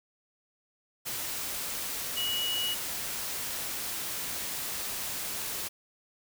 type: tone in noise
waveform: sine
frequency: 2925 Hz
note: F#7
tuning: 21 cents flat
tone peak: -29 dBFS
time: 2.16-2.75 s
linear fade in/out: 20 ms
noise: white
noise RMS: -35 dBFS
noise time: 1.05-5.69 s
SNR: +3 dB
effects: none